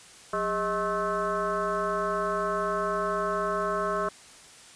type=tone with frequency modulation; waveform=sine; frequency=854 Hz; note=G#5; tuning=48 cents sharp; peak=-25 dBFS; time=0.33-4.09 s; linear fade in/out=5 ms; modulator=224 Hz; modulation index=2.5; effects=white hiss -50 dBFS RMS until 4.75 s + resampled to 22050 Hz